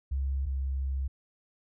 sine tone pair in turn, 67.7 / 67.12 Hz, C#2 / C2, -40 / +45 cents, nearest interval unison, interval 15 cents, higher first, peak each -27 / -28 dBFS, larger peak first, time 0.11-0.46 / 0.46-1.08 s, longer second, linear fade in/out 10 ms, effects none

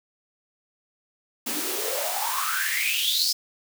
white noise with high-pass filter sweep, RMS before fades -26 dBFS, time 1.46-3.33 s, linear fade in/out 10 ms, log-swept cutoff 240 to 5100 Hz, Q 10, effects none

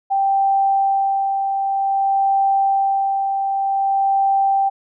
sine tone with tremolo, 784 Hz, G5, in tune, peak -13 dBFS, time 0.1-4.7 s, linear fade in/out 20 ms, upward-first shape sine, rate 0.53 Hz, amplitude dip 40%, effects none

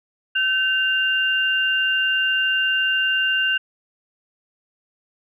sine tone pair together, 1534.9 / 2794 Hz, G6 / F7, -37 / 0 cents, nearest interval minor seventh, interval 1037 cents, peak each -20 dBFS, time 0.35-3.58 s, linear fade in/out 10 ms, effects none

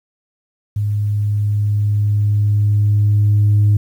sine tone with level ramp, 103.83 Hz, G#2, in tune, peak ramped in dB -15 to -7 dBFS, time 0.76-3.77 s, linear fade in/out 5 ms, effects tanh soft clip ceiling -7 dBFS + 8-bit

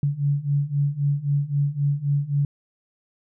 sine beating tone pair, 140.9 / 144.7 Hz, C#3 / D3, +29 / -25 cents, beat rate 3.8 Hz, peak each -24 / -22 dBFS, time 0.03-2.45 s, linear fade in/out 2 ms, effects none

